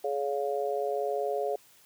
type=harmonic tone; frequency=140.8 Hz; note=C#3; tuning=27 cents sharp; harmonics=3 / 4 / 5; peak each=-31 / -32 / -33 dBFS; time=0.04-1.56 s; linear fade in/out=5 ms; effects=white hiss -59 dBFS RMS until 1.85 s + high-pass 60 Hz 12 dB/octave